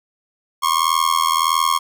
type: tone with amplitude modulation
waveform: 45% pulse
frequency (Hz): 1085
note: C#6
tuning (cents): -37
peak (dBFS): -11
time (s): 0.62-1.79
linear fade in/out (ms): 20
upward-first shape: sine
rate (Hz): 81.6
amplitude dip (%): 95
effects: none